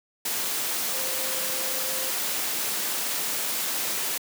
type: tone in noise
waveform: sine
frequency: 523.3 Hz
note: C5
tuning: in tune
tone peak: -38 dBFS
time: 0.93-2.1 s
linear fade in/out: 5 ms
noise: white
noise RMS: -28 dBFS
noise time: 0.25-4.18 s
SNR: -13 dB
effects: high-pass 200 Hz 12 dB/octave